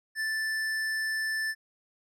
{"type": "tone with hard clipping", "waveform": "sine", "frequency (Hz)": 1760, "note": "A6", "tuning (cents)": 0, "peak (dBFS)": -30, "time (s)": [0.15, 1.55], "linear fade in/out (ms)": 50, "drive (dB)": 12, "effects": []}